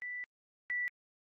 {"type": "tone pair in turn", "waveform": "sine", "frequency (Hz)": [1975.5, 1963], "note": ["B6", "B6"], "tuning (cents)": [0, -11], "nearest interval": "unison", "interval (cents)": 11, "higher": "first", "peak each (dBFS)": [-38, -32], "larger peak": "second", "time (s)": [[0.02, 0.24], [0.7, 0.88]], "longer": "first", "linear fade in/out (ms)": 0, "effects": ["Opus 24 kbps"]}